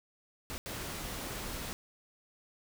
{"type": "noise bursts at uneven times", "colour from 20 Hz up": "pink", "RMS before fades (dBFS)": -40, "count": 2, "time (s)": [[0.5, 0.58], [0.66, 1.73]], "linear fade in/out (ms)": 0, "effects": []}